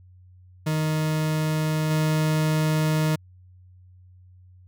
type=tone with level steps; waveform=40% pulse; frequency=155.56 Hz; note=D#3; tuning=in tune; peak=-21 / -19 dBFS; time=0.66-3.16 s; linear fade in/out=10 ms; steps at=1.9 s; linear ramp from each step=10 ms; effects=added 91 Hz sine -48 dBFS peak until 4.67 s